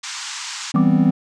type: band-pass noise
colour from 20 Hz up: white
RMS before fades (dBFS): -30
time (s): 0.03-0.72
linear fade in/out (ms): 10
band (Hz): 890 to 7600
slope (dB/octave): 48
type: chord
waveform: triangle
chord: C major seventh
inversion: first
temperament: equal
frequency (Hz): 164.81 / 196 / 246.9 / 261.6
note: E3 / G3 / B3 / C4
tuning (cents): 0 / 0 / 0 / 0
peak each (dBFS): -16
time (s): 0.74-1.11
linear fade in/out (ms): 10
type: tone with exponential decay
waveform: sine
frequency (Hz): 1174.7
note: D6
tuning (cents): 0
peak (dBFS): -19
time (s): 0.76-0.94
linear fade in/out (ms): 0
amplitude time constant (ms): 38
effects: none